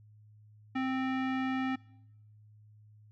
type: tone with low-pass filter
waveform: square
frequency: 261.6 Hz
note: C4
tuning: in tune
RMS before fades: -32 dBFS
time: 0.75-1.76 s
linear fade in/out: 10 ms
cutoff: 2200 Hz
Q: 1.8
effects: noise-tail reverb RT60 0.9 s tail -24 dB re dry + added 106 Hz sine -55 dBFS peak until 3.11 s